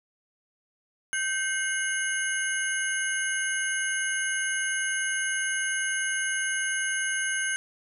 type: tone cluster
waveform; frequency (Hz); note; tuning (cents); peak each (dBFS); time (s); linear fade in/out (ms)
sine; 1549 / 2150 / 2926 / 6380 / 9890; G6 / C7 / F#7 / G8 / D#9; -21 / +47 / -20 / +30 / -12; -28 / -35 / -36 / -35 / -33; 1.13-7.56; 0
effects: none